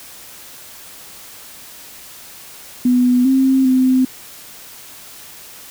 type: tone with pitch steps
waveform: sine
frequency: 248.1 / 265.1 / 258 Hz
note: B3 / C4 / C4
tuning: +8 / +23 / -24 cents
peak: -10 dBFS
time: 2.85-4.05 s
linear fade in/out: 5 ms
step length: 400 ms
effects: white hiss -38 dBFS RMS until 5.7 s